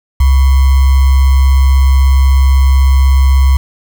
sine tone with sample-and-hold, 66.9 Hz, C2, 39 cents sharp, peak -4 dBFS, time 0.2-3.57 s, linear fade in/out 5 ms, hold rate 1050 Hz, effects none

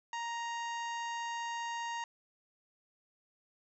harmonic tone, 935 Hz, A#5, 5 cents sharp, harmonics 1 / 2 / 3 / 4 / 5 / 6 / 7 / 8, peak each -37 / -43 / -47 / -54 / -57 / -59 / -51 / -62 dBFS, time 0.13-2.04 s, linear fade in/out 2 ms, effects none

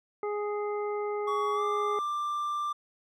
harmonic tone, 415.3 Hz, G#4, in tune, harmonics 1 / 2 / 3 / 5, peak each -30 / -38 / -39 / -46 dBFS, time 0.23-1.99 s, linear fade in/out 2 ms
triangle tone with pitch glide, 1126 to 1182.7 Hz, C#6 to D6, +27 to +12 cents, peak -27 dBFS, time 1.27-2.73 s, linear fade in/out 10 ms, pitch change +85 cents, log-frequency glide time 1.53-1.63 s
effects none

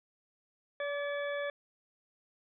harmonic tone with a mistuned harmonic, 573 Hz, D5, 43 cents flat, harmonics 1 / 2 / 3 / 4 / 6, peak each -34 / -45 / -40 / -46 / -49 dBFS, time 0.8-1.5 s, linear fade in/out 2 ms, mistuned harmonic 2, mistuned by +24 cents, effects none

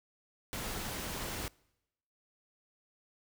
pink noise, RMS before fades -39 dBFS, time 0.53-1.48 s, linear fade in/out 0 ms, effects noise-tail reverb RT60 0.9 s tail -25 dB re dry

